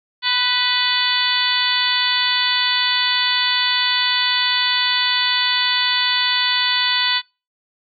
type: harmonic tone with a mistuned harmonic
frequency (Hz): 497.2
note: B4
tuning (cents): +12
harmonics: 2 / 3 / 4 / 5 / 6 / 7 / 8 / 9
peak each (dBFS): -26 / -26 / -23 / -28 / -24 / -21 / -26 / -23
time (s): 0.22-7.22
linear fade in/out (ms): 50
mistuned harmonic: 4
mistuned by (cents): -21
effects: noise-tail reverb RT60 0.3 s tail -25 dB re dry